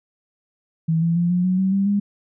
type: tone with pitch steps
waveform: sine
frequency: 162.3 / 167.54 / 172.95 / 178.53 / 184.29 / 190.24 / 196.38 / 202.7 Hz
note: E3 / E3 / F3 / F3 / F#3 / F#3 / G3 / G#3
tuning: -27 / +28 / -17 / +38 / -7 / +48 / +3 / -42 cents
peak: -16 dBFS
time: 0.88-2 s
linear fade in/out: 10 ms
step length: 140 ms
effects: none